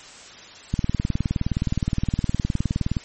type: click train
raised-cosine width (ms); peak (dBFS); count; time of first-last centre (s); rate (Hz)
5; -9; 44; 0.74-2.968; 19.3
effects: white hiss -43 dBFS RMS until 3.04 s + MP3 32 kbps